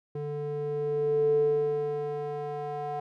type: tone with band-pass filter sweep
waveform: square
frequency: 146.83 Hz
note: D3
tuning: in tune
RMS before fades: -29 dBFS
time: 0.15-3 s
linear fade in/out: 5 ms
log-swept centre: 330 to 660 Hz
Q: 8.1
effects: none